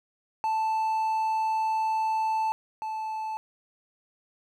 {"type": "tone pair in turn", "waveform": "triangle", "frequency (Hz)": [880, 874.4], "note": ["A5", "A5"], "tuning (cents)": [0, -11], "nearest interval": "unison", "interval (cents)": 11, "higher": "first", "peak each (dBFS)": [-22, -28], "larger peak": "first", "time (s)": [[0.44, 2.52], [2.82, 3.37]], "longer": "first", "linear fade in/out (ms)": 0, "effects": []}